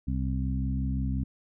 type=harmonic tone with a mistuned harmonic; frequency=65.41 Hz; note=C2; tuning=in tune; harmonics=1 / 2 / 3 / 4; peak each=-29 / -32 / -34 / -35 dBFS; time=0.07-1.24 s; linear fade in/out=10 ms; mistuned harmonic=1; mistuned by=+18 cents; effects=none